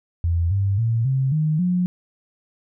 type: tone with pitch steps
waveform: sine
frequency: 84.8 / 98.54 / 114.51 / 133.07 / 154.63 / 179.68 Hz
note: E2 / G2 / A#2 / C3 / D#3 / F3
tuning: +50 / +10 / -30 / +30 / -10 / +50 cents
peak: -17 dBFS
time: 0.24-1.86 s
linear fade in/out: 0 ms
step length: 270 ms
effects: none